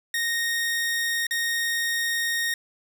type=tone with dropouts; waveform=sawtooth; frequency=1858 Hz; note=A#6; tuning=6 cents flat; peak=-20 dBFS; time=0.14-2.54 s; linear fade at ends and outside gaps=2 ms; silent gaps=1.268-1.309 s; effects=none